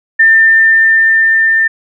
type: tone with level ramp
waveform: sine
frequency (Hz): 1796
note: A6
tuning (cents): +35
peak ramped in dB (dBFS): -3 to -7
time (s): 0.19-1.68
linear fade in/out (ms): 10
effects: none